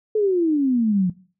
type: exponential sweep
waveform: sine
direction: down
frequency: 440 to 175.4 Hz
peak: -16 dBFS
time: 0.15-1.1 s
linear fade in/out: 5 ms
effects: noise-tail reverb RT60 0.4 s tail -20 dB re dry